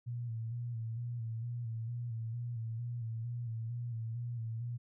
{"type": "tone with vibrato", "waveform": "sine", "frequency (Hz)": 116.54, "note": "A#2", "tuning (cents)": 0, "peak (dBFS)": -36, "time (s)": [0.06, 4.78], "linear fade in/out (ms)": 20, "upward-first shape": "square", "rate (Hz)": 2.2, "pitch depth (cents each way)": 50, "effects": []}